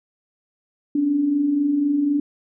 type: tone pair together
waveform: sine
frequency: 265.4 / 289.4 Hz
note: C4 / D4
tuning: +25 / -25 cents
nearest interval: minor second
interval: 150 cents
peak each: -28 / -17 dBFS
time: 0.95-2.2 s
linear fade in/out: 5 ms
effects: none